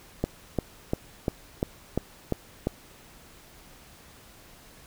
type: click train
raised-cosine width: 2 ms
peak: -11 dBFS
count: 8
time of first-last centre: 0.24-2.671 s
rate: 2.88 Hz
effects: pink hiss -52 dBFS RMS until 4.86 s